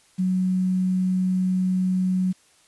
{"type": "tone with quantisation", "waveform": "sine", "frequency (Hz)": 185, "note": "F#3", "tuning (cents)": 0, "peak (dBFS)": -19, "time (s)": [0.18, 2.33], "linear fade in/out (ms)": 20, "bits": 8, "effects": ["white hiss -58 dBFS RMS until 2.67 s", "resampled to 24000 Hz"]}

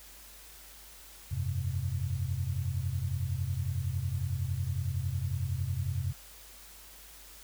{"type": "chord", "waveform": "sine", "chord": "F suspended second", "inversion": "none", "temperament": "just", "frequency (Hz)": [87.31, 98.22, 130.96], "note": ["F2", "G2", "C3"], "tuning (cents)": [0, 4, 2], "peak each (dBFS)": -34, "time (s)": [1.31, 6.13], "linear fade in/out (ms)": 10, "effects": ["added 50 Hz sine -56 dBFS peak until 7.43 s", "white hiss -52 dBFS RMS until 7.43 s"]}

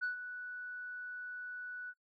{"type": "tone with ADSR envelope", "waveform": "sine", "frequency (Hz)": 1480, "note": "F#6", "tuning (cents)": 0, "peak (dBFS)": -30, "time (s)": [0.01, 1.94], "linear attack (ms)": 26, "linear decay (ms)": 120, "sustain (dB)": -11, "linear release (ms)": 50, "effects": ["noise-tail reverb RT60 0.1 s tail -23 dB re dry", "tanh soft clip ceiling -30 dBFS"]}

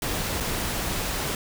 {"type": "noise with dropouts", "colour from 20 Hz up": "pink", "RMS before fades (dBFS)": -28, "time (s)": [0.02, 1.35], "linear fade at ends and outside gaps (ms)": 2, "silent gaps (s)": [0.402, 0.406], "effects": []}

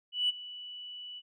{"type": "tone with ADSR envelope", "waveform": "sine", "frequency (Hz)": 2960, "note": "F#7", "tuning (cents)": 0, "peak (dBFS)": -23, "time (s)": [0.12, 1.22], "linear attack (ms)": 170, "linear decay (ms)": 22, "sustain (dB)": -18, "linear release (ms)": 43, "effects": ["tanh soft clip ceiling -19 dBFS"]}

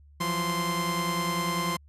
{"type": "tone cluster", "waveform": "sawtooth", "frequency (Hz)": [169.8, 179.9, 1044], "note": ["F3", "F#3", "C6"], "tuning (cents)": [-48, -48, -4], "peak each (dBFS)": [-27, -31, -25], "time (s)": [0.2, 1.77], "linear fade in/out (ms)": 10, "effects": ["added 72 Hz sine -51 dBFS peak until 1.88 s", "resampled to 32000 Hz"]}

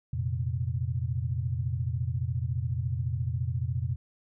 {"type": "chord", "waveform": "sine", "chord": "F suspended fourth", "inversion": "none", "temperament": "equal", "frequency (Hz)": [87.31, 116.54, 130.81], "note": ["F2", "Bb2", "C3"], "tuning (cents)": [0, 0, 0], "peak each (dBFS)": [-32, -31, -32], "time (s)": [0.13, 3.96], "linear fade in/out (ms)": 5, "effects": []}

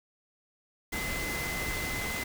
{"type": "tone in noise", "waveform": "sine", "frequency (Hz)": 2045, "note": "C7", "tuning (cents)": -40, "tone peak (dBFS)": -35, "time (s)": [0.92, 2.24], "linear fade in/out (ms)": 10, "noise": "pink", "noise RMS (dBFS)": -35, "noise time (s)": [0.92, 2.24], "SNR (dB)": -3, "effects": []}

